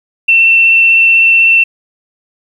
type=tone with vibrato; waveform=sine; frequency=2692 Hz; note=E7; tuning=36 cents sharp; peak=-4 dBFS; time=0.28-1.64 s; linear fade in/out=10 ms; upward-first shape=sine; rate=16 Hz; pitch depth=8 cents each way; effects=7-bit